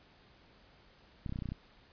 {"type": "clicks", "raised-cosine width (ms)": 5, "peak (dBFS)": -26, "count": 9, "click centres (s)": [1.262, 1.294, 1.324, 1.359, 1.389, 1.422, 1.457, 1.489, 1.52], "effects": ["pink hiss -62 dBFS RMS until 1.92 s", "resampled to 11025 Hz"]}